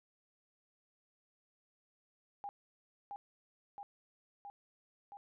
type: tone with echo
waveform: sine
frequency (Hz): 810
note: G#5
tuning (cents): -43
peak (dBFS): -40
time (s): 2.44-2.49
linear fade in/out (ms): 0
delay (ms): 670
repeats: 4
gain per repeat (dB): -2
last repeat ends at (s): 5.17
effects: none